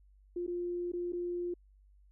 sine tone with dropouts, 351.1 Hz, F4, 9 cents sharp, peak -33 dBFS, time 0.36-1.54 s, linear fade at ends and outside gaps 5 ms, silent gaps 0.466-0.477 / 0.919-0.934 / 1.123-1.131 s, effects added 49 Hz sine -59 dBFS peak until 2.11 s

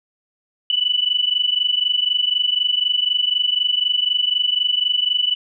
sine tone pair together, 2960 / 2984 Hz, F#7 / F#7, 0 / +14 cents, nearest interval unison, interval 14 cents, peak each -19 dBFS, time 0.7-5.35 s, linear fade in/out 2 ms, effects none

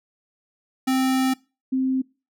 square / sine tone pair in turn, 261.6 / 261.6 Hz, C4 / C4, 0 / 0 cents, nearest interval unison, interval 0 cents, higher neither, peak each -19 dBFS, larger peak neither, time 0.87-1.34 / 1.72-2.02 s, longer first, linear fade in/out 10 ms, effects noise-tail reverb RT60 0.3 s tail -23 dB re dry

